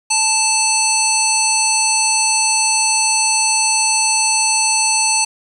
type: harmonic tone with a mistuned harmonic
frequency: 880 Hz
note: A5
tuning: in tune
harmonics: 1 / 3 / 5 / 7 / 9 / 10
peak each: -20 / -20 / -20 / -20 / -20 / -20 dBFS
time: 0.1-5.25 s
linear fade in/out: 10 ms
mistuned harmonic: 7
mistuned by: -15 cents
effects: 7-bit